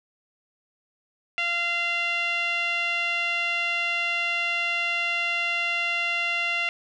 5% pulse tone with low-pass filter, 690 Hz, F5, 21 cents flat, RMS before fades -26 dBFS, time 1.38-6.69 s, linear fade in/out 0 ms, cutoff 2500 Hz, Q 5.5, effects none

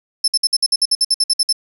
35% pulse tone bursts, 5274 Hz, E8, in tune, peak -9 dBFS, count 14, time 0.24-1.527 s, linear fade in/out 5 ms, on 39 ms, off 57 ms, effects none

